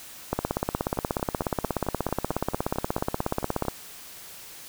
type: two click trains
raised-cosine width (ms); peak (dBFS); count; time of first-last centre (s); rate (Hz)
1; -10 / -19; 57 / 14; 0.33-3.683 / 0.75-3.652; 16.7 / 4.48
effects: white hiss -44 dBFS RMS until 4.68 s